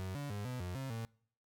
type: tone with pitch steps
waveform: 35% pulse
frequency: 93.7 / 143.5 / 102.5 / 125.8 / 89.4 / 133.9 / 113.8 Hz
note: F#2 / D3 / G#2 / B2 / F2 / C3 / A#2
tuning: +22 / -40 / -22 / +32 / +41 / +40 / -41 cents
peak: -37 dBFS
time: 0-1.05 s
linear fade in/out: 0 ms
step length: 150 ms
effects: noise-tail reverb RT60 0.6 s tail -25 dB re dry